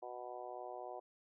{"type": "harmonic tone", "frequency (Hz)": 123.47, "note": "B2", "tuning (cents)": 0, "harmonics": [3, 4, 5, 6, 7, 8], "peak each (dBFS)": [-52, -52, -50, -48, -57, -55], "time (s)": [0.02, 1], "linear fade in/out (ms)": 10, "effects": []}